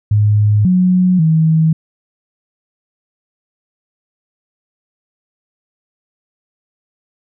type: tone with pitch steps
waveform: sine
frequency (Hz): 104.9 / 182.7 / 159.7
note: G#2 / F#3 / D#3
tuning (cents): +18 / -22 / +45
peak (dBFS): -8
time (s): 0.11-1.73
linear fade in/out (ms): 5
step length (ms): 540
effects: none